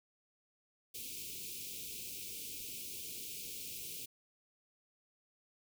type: band-stop noise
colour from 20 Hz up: white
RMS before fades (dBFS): -45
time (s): 0.94-4.06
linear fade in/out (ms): 10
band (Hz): 500 to 2300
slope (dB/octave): 96
effects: none